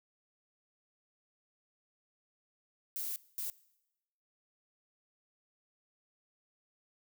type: noise bursts at uneven times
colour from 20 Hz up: violet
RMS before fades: -38 dBFS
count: 2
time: 2.96-3.16 / 3.38-3.5 s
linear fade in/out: 0 ms
effects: noise-tail reverb RT60 0.9 s tail -21 dB re dry